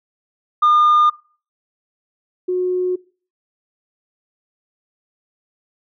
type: tone pair in turn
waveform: sine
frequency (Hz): 1212 / 364.3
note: D#6 / F#4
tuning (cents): -46 / -27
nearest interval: octave + major sixth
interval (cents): 2081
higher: first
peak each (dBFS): -8 / -16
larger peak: first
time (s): 0.62-1.1 / 2.48-2.96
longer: neither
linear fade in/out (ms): 10
effects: noise-tail reverb RT60 0.4 s tail -22 dB re dry + tanh soft clip ceiling -8 dBFS